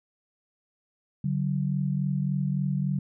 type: tone pair together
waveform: sine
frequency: 144.1 / 187.64 Hz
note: D3 / F#3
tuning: -33 / +25 cents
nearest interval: perfect fourth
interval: 458 cents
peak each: -26 / -28 dBFS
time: 1.24-2.99 s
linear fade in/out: 5 ms
effects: none